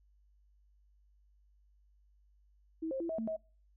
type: tone with pitch steps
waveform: sine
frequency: 322 / 532 / 335.3 / 647 / 224 / 639 Hz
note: E4 / C5 / E4 / E5 / A3 / D#5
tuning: -41 / +29 / +30 / -32 / +31 / +46 cents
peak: -34 dBFS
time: 2.82-3.366 s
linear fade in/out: 10 ms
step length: 91 ms
effects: noise-tail reverb RT60 0.4 s tail -25 dB re dry + added 50 Hz sine -64 dBFS peak until 3.76 s